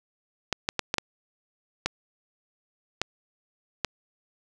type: clicks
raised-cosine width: 0.2 ms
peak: -7 dBFS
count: 8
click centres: 0.527 / 0.689 / 0.793 / 0.941 / 0.983 / 1.86 / 3.016 / 3.847 s
effects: none